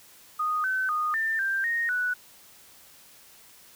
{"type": "tone with pitch steps", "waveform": "sine", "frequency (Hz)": [1238, 1526, 1232, 1791, 1578, 1859, 1480], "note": ["D#6", "G6", "D#6", "A6", "G6", "A#6", "F#6"], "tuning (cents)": [-9, -47, -17, 30, 11, -5, 0], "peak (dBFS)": -24, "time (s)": [0.39, 2.14], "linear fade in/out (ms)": 10, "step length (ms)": 250, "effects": ["white hiss -53 dBFS RMS until 3.75 s"]}